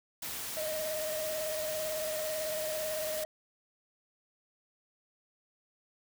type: noise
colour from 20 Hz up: white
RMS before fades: -39 dBFS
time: 0.22-3.24 s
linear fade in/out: 5 ms
type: tone with vibrato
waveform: triangle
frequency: 622.3 Hz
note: D#5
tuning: in tune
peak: -32 dBFS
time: 0.57-3.25 s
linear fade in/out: 0 ms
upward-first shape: sine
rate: 18 Hz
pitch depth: 33 cents each way
effects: none